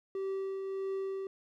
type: tone with tremolo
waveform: triangle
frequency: 386.8 Hz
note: G4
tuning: 23 cents flat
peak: -30 dBFS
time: 0.15-1.27 s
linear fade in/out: 2 ms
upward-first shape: triangle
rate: 1.6 Hz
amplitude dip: 35%
effects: none